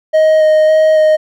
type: tone with vibrato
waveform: triangle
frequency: 624 Hz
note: D#5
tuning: 5 cents sharp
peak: -4 dBFS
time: 0.13-1.17 s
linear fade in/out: 20 ms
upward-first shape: square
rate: 1.8 Hz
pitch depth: 9 cents each way
effects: none